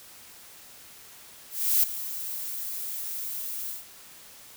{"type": "noise with ADSR envelope", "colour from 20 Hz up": "violet", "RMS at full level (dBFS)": -20, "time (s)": [1.5, 3.86], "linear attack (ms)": 330, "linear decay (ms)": 12, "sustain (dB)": -14, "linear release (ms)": 170, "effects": ["white hiss -49 dBFS RMS until 4.56 s"]}